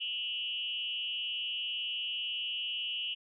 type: tone with frequency modulation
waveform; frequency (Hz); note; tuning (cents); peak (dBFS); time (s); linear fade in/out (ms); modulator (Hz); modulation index
sine; 2935; F#7; -15; -33; 0-3.15; 20; 244; 0.82
effects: none